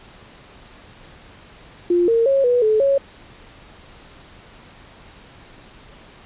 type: tone with pitch steps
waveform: sine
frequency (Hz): 350.1 / 459.5 / 546 / 489.2 / 432.5 / 552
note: F4 / A#4 / C#5 / B4 / A4 / C#5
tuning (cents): +4 / -25 / -26 / -16 / -30 / -7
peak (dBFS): -13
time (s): 1.9-2.98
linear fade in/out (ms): 5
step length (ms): 180
effects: pink hiss -45 dBFS RMS until 6.25 s + resampled to 8000 Hz